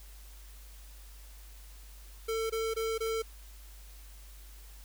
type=tone bursts; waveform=square; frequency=447.7 Hz; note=A4; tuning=30 cents sharp; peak=-31 dBFS; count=4; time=2.28-3.223 s; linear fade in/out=10 ms; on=220 ms; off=21 ms; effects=added 50 Hz sine -48 dBFS peak until 4.84 s + white hiss -57 dBFS RMS until 4.84 s